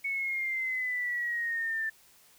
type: exponential sweep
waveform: sine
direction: down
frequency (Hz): 2219 to 1770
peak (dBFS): -29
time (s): 0.04-1.9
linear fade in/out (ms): 10
effects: white hiss -60 dBFS RMS until 2.38 s